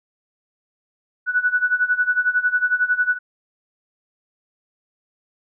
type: tone with tremolo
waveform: sine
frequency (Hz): 1480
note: F#6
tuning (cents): 0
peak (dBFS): -13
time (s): 1.26-3.19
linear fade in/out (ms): 50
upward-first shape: sine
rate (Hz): 11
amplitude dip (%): 85
effects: none